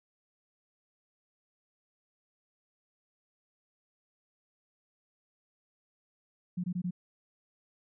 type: tone bursts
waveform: sine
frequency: 178.8 Hz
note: F3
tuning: 41 cents sharp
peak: -30 dBFS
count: 4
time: 6.57-6.909 s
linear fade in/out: 10 ms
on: 69 ms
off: 21 ms
effects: none